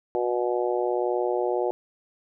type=harmonic tone; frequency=121.7 Hz; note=B2; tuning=25 cents flat; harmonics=3 / 4 / 5 / 6 / 7; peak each=-26 / -28 / -30 / -32 / -33 dBFS; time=0.15-1.71 s; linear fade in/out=0 ms; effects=none